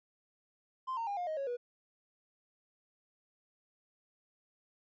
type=tone with pitch steps; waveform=triangle; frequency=1041 / 916.8 / 807.4 / 711 / 626.2 / 551.5 / 485.6 Hz; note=C6 / A#5 / G#5 / F5 / D#5 / C#5 / B4; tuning=-9 / -29 / -49 / +31 / +11 / -9 / -29 cents; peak=-31 dBFS; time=0.87-1.57 s; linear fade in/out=20 ms; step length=100 ms; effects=tanh soft clip ceiling -30 dBFS + resampled to 16000 Hz